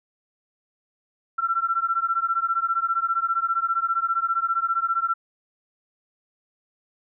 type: beating tone pair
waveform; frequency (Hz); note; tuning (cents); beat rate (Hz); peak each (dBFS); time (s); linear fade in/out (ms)
sine; 1345 / 1360; E6 / F6; +34 / -46; 15; -24; 1.38-5.14; 10
effects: none